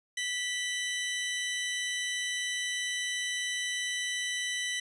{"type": "tone pair together", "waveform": "sawtooth", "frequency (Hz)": [1965, 3036], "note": ["B6", "F#7"], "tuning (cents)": [-9, 44], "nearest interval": "minor sixth", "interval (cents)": 753, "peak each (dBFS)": [-29, -32], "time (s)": [0.17, 4.8], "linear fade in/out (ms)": 5, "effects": ["resampled to 22050 Hz"]}